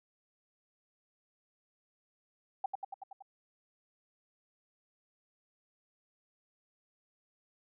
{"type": "tone with echo", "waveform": "sine", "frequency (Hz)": 782, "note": "G5", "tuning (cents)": -4, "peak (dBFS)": -29, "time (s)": [2.64, 2.66], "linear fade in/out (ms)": 5, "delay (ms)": 94, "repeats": 6, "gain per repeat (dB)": -3, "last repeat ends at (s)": 3.224, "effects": []}